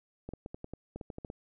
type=clicks; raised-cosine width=2 ms; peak=-27 dBFS; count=12; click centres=0.29 / 0.336 / 0.461 / 0.545 / 0.644 / 0.736 / 0.96 / 1.012 / 1.102 / 1.184 / 1.248 / 1.301 s; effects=none